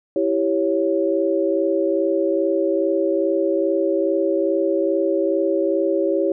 sine chord, C# diminished, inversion first, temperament equal, 329.6 / 392 / 554.4 Hz, E4 / G4 / C#5, 0 / 0 / 0 cents, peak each -21 dBFS, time 0.16-6.32 s, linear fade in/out 2 ms, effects none

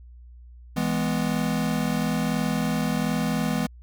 square chord, E major, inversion none, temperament equal with one note detuned, 164.81 / 207.7 / 248.8 Hz, E3 / G#3 / B3, 0 / 0 / +13 cents, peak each -28 dBFS, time 0.76-3.67 s, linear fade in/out 10 ms, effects added 60 Hz sine -43 dBFS peak until 3.82 s

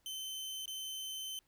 sawtooth tone with dropouts, 3074 Hz, G7, 35 cents flat, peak -37 dBFS, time 0.06-1.39 s, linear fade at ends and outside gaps 1 ms, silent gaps 0.657-0.678 s, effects pink hiss -75 dBFS RMS until 1.47 s

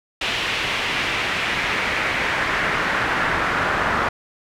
brown noise with band-pass filter sweep, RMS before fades -22 dBFS, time 0.21-4.09 s, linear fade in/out 5 ms, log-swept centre 2900 to 1400 Hz, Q 1.8, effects none

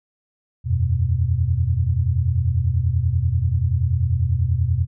sine chord, E suspended second, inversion none, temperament just, 82.41 / 92.71 / 123.61 Hz, E2 / F#2 / B2, 0 / +4 / +2 cents, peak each -21 dBFS, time 0.64-4.87 s, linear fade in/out 50 ms, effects none

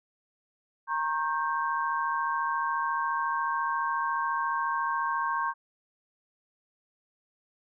sine chord, G diminished, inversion first, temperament equal with one note detuned, 932.3 / 1086.5 / 1568 Hz, Bb5 / Db6 / G6, 0 / -35 / 0 cents, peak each -31 / -29 / -33 dBFS, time 0.87-5.54 s, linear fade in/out 50 ms, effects none

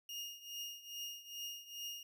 30% pulse tone with tremolo, 2843 Hz, F7, 30 cents sharp, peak -38 dBFS, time 0.09-2.03 s, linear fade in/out 2 ms, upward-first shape triangle, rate 2.4 Hz, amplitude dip 85%, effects none

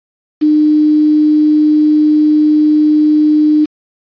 sine tone with quantisation, 303.4 Hz, D#4, 44 cents flat, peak -6 dBFS, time 0.41-3.66 s, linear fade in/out 20 ms, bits 5, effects resampled to 11025 Hz

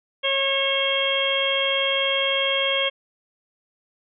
harmonic tone with a mistuned harmonic, 546 Hz, C#5, 26 cents flat, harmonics 1 / 2 / 3 / 4 / 5 / 6, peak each -25 / -31 / -33 / -27 / -29 / -23 dBFS, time 0.23-2.9 s, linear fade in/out 20 ms, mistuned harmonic 6, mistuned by -20 cents, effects none

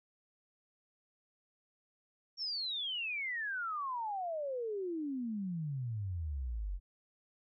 sine exponential sweep, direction down, 5580 to 43.24 Hz, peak -35 dBFS, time 2.37-6.8 s, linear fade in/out 50 ms, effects none

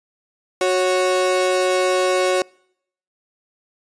35% pulse tone pair together, 368.4 / 552 Hz, F#4 / C#5, -7 / -7 cents, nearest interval perfect fifth, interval 700 cents, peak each -17 dBFS, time 0.61-2.42 s, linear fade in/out 2 ms, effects noise-tail reverb RT60 0.7 s tail -26 dB re dry + resampled to 22050 Hz

